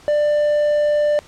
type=tone; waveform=triangle; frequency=593 Hz; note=D5; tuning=17 cents sharp; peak=-12 dBFS; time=0.08-1.19 s; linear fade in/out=0 ms; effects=pink hiss -46 dBFS RMS until 1.27 s + low-pass 8000 Hz 12 dB/octave